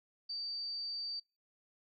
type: tone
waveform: sine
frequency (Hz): 4627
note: D8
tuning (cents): -27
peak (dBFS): -37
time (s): 0.29-1.2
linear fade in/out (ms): 10
effects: noise-tail reverb RT60 0.3 s tail -25 dB re dry + MP3 96 kbps